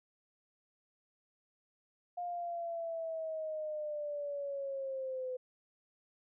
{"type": "linear sweep", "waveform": "sine", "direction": "down", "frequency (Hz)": [710, 505], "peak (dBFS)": -36, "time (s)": [2.17, 5.37], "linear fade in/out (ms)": 10, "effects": []}